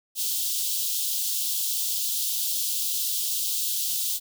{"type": "high-pass noise", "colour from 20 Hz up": "white", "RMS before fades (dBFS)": -27, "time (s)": [0.15, 4.2], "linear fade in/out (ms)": 50, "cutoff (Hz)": 3100, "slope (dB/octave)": 48, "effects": []}